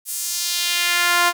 sawtooth tone with high-pass filter sweep, 349.2 Hz, F4, in tune, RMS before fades -20 dBFS, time 0.05-1.33 s, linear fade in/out 50 ms, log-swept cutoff 10000 to 940 Hz, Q 1.3, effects none

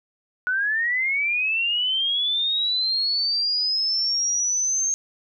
sine linear sweep, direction up, 1460 to 6430 Hz, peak -20 dBFS, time 0.47-4.94 s, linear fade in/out 0 ms, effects none

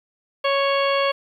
harmonic tone, 554.4 Hz, C#5, in tune, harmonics 1 / 2 / 3 / 4 / 5 / 6 / 8, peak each -20 / -23 / -31 / -29 / -29 / -30 / -35 dBFS, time 0.44-1.12 s, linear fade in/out 10 ms, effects 9-bit

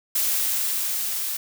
blue noise with level ramp, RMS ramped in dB -22 to -28 dBFS, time 0.15-1.37 s, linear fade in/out 5 ms, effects none

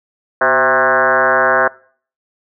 sine tone with frequency modulation, 1071 Hz, C6, 40 cents sharp, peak -9 dBFS, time 0.41-1.68 s, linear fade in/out 5 ms, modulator 138 Hz, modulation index 4.4, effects noise-tail reverb RT60 0.5 s tail -23 dB re dry

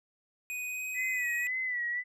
square tone with pitch glide, 2491 to 2516 Hz, D#7 to D#7, +1 to +19 cents, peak -35 dBFS, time 0.5-1.47 s, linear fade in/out 0 ms, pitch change +18 cents, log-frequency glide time 0.66-0.86 s
sine tone with vibrato, 1975.5 Hz, B6, in tune, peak -30 dBFS, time 0.94-2.04 s, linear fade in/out 50 ms, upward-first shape sine, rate 1.9 Hz, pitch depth 64 cents each way
effects none

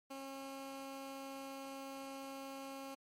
15% pulse tone, 271.4 Hz, C#4, 36 cents flat, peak -39 dBFS, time 0.1-2.95 s, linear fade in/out 10 ms, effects MP3 64 kbps

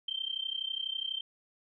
sine tone with amplitude modulation, 3136 Hz, G7, in tune, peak -29 dBFS, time 0.08-1.21 s, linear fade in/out 5 ms, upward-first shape sine, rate 32.1 Hz, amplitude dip 90%, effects none

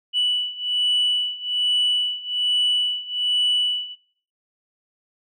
sine beating tone pair, 2960 / 2961.2 Hz, F#7 / F#7, 0 / +1 cents, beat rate 1.2 Hz, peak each -22 / -20 dBFS, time 0.13-3.96 s, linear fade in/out 50 ms, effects noise-tail reverb RT60 0.5 s tail -18 dB re dry + tanh soft clip ceiling -14 dBFS

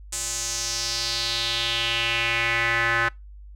square tone with band-pass filter sweep, 116.2 Hz, A#2, 5 cents flat, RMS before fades -25 dBFS, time 0.12-3.09 s, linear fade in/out 10 ms, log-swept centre 7800 to 1600 Hz, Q 3.3, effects noise-tail reverb RT60 0.2 s tail -24 dB re dry + added 50 Hz sine -40 dBFS peak until 3.55 s

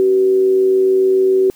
sine tone with amplitude modulation, 380 Hz, F#4, 46 cents sharp, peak -8 dBFS, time 0-1.5 s, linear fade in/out 0 ms, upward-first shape sine, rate 107 Hz, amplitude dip 35%, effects white hiss -49 dBFS RMS until 1.55 s

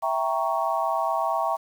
sine chord, E diminished seventh, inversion none, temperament equal, 659.3 / 784 / 932.3 / 1108.7 Hz, E5 / G5 / Bb5 / Db6, 0 / 0 / 0 / 0 cents, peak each -27 / -28 / -28 / -28 dBFS, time 0.02-1.57 s, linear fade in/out 20 ms, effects 8-bit

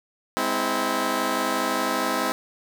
10% pulse chord, Ab augmented, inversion none, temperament just, 207.7 / 259.6 / 324.5 Hz, Ab3 / C4 / E4, 0 / -13 / -27 cents, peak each -22 / -18 / -19 dBFS, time 0.37-2.32 s, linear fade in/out 0 ms, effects none

